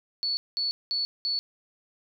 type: tone bursts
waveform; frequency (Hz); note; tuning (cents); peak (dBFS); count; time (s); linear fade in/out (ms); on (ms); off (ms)
sine; 4435; C#8; 0; -25; 4; 0.23-1.39; 0; 140; 200
effects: none